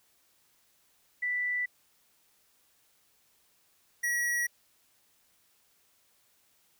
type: tone pair in turn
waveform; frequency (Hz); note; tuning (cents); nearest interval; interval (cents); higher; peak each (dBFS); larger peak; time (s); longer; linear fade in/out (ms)
sine / square; 1975.5 / 1919.3; B6 / B6; 0 / -50; unison; 50; first; -28; neither; 1.22-1.66 / 4.03-4.47; neither; 10
effects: white hiss -68 dBFS RMS until 6.79 s